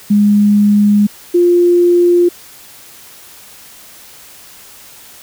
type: tone pair in turn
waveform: sine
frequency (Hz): 206.3 / 350.3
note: G#3 / F4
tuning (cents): -11 / +5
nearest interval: major sixth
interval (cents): 916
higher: second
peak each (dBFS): -6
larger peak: neither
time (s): 0.1-1.07 / 1.34-2.29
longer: first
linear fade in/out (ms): 10
effects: white hiss -38 dBFS RMS until 5.22 s